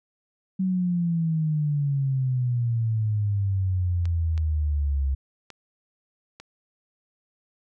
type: exponential sweep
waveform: sine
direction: down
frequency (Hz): 190.1 to 66.9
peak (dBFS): -21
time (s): 0.59-5.15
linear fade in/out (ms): 10
type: clicks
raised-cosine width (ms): 0.2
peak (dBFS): -24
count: 4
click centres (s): 4.055 / 4.378 / 5.503 / 6.4
effects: none